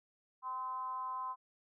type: tone with frequency modulation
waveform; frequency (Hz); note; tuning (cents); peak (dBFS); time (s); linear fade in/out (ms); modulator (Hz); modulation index
sine; 1029; C6; -29; -37; 0.42-1.36; 50; 253; 0.48
effects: none

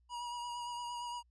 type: tone with vibrato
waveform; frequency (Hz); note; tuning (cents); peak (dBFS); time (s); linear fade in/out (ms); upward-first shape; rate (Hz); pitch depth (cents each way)
square; 961; B5; -48; -40; 0.09-1.23; 50; sine; 8.7; 21
effects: added 60 Hz sine -67 dBFS peak until 1.3 s + resampled to 22050 Hz

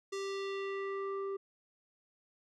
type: tone with low-pass filter sweep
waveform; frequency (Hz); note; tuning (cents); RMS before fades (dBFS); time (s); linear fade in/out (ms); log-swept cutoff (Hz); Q
square; 392.5; G4; +2; -38; 0.12-1.37; 10; 6900 to 820; 1.6
effects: none

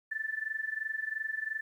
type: tone with amplitude modulation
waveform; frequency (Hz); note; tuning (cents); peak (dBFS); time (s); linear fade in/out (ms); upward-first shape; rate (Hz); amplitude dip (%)
sine; 1760; A6; 0; -29; 0.11-1.61; 10; sine; 22.9; 85
effects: 11-bit

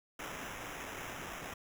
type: noise with sample-and-hold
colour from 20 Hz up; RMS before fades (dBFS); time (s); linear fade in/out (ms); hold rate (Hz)
white; -44; 0.19-1.54; 5; 4410
effects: none

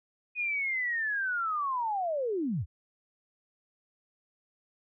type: linear sweep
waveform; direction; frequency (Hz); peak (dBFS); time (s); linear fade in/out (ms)
sine; down; 2491 to 61.74; -28; 0.35-2.66; 50
effects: none

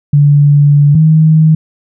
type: tone pair in turn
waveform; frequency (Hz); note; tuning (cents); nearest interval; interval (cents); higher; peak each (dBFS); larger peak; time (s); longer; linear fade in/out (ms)
sine; 144.8 / 157.41; D3 / D#3; -24 / +20; minor second; 144; second; -3; neither; 0.13-0.95 / 0.95-1.55; first; 5
effects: none

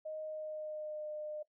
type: tone with pitch glide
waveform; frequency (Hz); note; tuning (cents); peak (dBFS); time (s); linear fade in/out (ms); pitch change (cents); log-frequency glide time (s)
sine; 622.3 to 606.3; D#5 to D#5; 0 to -45; -39; 0.05-1.43; 10; -45; 0.21-1.1
effects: noise-tail reverb RT60 0.1 s tail -17 dB re dry

